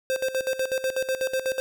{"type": "tone with tremolo", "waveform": "square", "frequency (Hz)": 523.3, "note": "C5", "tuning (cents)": 0, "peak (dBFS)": -23, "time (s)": [0.1, 1.6], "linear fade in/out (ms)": 0, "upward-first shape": "square", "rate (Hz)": 8.1, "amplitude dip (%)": 75, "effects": []}